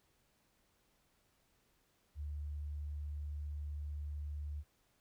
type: tone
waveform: sine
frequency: 73.7 Hz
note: D2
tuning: 7 cents sharp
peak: -39 dBFS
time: 2.15-4.64 s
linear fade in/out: 50 ms
effects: pink hiss -75 dBFS RMS until 5 s